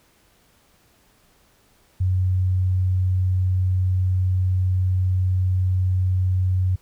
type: tone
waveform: sine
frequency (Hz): 92.5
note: F#2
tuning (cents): 0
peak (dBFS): -17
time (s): 2-6.76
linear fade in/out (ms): 10
effects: pink hiss -59 dBFS RMS until 6.81 s